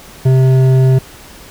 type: tone with hard clipping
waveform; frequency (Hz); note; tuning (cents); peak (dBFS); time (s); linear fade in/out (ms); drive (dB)
sine; 130.81; C3; 0; -8; 0.25-0.99; 10; 9
effects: pink hiss -37 dBFS RMS until 1.5 s